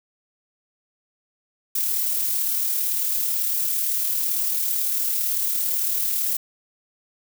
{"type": "noise with amplitude modulation", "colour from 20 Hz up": "violet", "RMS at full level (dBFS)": -22, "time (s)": [1.75, 6.37], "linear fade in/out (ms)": 5, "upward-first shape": "sine", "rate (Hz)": 37.9, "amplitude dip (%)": 30, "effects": []}